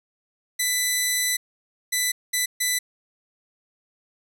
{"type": "tone bursts at uneven times", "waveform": "10% pulse", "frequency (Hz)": 1994, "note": "B6", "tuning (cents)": 16, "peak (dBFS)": -12, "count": 4, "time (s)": [[0.59, 1.37], [1.92, 2.12], [2.33, 2.46], [2.6, 2.79]], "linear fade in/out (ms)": 10, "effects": []}